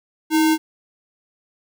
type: tone with sample-and-hold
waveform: sine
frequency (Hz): 317.4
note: D#4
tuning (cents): +35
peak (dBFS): -13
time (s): 0.3-0.58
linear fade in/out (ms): 50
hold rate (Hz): 1225
effects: none